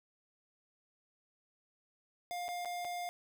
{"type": "tone with dropouts", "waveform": "square", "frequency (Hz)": 706, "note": "F5", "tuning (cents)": 19, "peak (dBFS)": -38, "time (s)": [2.31, 3.09], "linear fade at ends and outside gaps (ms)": 0, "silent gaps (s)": [[2.482, 2.488], [2.649, 2.656], [2.847, 2.851]], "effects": []}